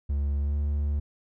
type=tone with pitch glide; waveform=triangle; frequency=71 to 72.83 Hz; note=C#2 to D2; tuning=+42 to -14 cents; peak=-22 dBFS; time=0.09-1 s; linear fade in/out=10 ms; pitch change=+44 cents; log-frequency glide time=0.39-0.56 s; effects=none